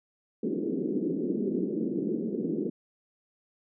white band-pass noise, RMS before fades -30 dBFS, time 0.43-2.7 s, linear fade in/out 5 ms, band 180 to 410 Hz, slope 48 dB/octave, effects none

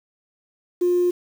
sine tone, 354.7 Hz, F4, 27 cents sharp, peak -15 dBFS, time 0.81-1.11 s, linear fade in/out 10 ms, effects tanh soft clip ceiling -12 dBFS + 7-bit

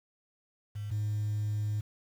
sine tone pair in turn, 103.83 / 105.52 Hz, G#2 / G#2, 0 / +28 cents, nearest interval unison, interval 28 cents, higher second, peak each -34 / -27 dBFS, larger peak second, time 0.75-0.91 / 0.91-1.81 s, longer second, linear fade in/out 10 ms, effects tanh soft clip ceiling -27 dBFS + 9-bit

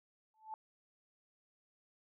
sine tone with exponential growth, 873 Hz, A5, 14 cents flat, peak -38 dBFS, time 0.34-0.54 s, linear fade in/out 1 ms, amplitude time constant 43 ms, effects none

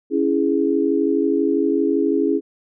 sine chord, C# minor, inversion none, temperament equal, 277.2 / 329.6 / 415.3 Hz, C#4 / E4 / G#4, 0 / 0 / 0 cents, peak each -20 dBFS, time 0.1-2.41 s, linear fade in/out 50 ms, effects none

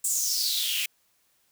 white noise with high-pass filter sweep, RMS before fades -27 dBFS, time 0.04-0.86 s, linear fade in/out 5 ms, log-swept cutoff 8000 to 2500 Hz, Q 5.9, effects white hiss -68 dBFS RMS until 1.51 s

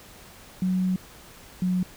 sine tone pair in turn, 185.1 / 182.55 Hz, F#3 / F#3, +1 / -23 cents, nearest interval unison, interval 24 cents, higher first, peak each -21 dBFS, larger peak neither, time 0.62-0.96 / 1.62-1.83 s, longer first, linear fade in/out 2 ms, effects pink hiss -48 dBFS RMS until 1.96 s

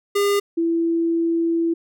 square / sine tone pair in turn, 404.3 / 333.3 Hz, G#4 / E4, -46 / +19 cents, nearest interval minor third, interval 335 cents, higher first, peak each -17 dBFS, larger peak neither, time 0.15-0.4 / 0.57-1.74 s, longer second, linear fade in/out 10 ms, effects none

